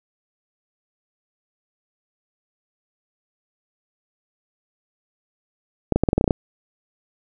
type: clicks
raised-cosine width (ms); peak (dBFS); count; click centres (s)
2; -3; 10; 5.923 / 5.96 / 6.036 / 6.088 / 6.131 / 6.18 / 6.211 / 6.242 / 6.278 / 6.308
effects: none